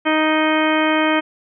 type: harmonic tone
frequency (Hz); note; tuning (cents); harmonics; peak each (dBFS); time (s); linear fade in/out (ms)
311.6; D#4; +3; 1 / 2 / 3 / 4 / 5 / 6 / 7 / 8 / 10; -18 / -21 / -23 / -24 / -25 / -26 / -26 / -27 / -28; 0.05-1.21; 20
effects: none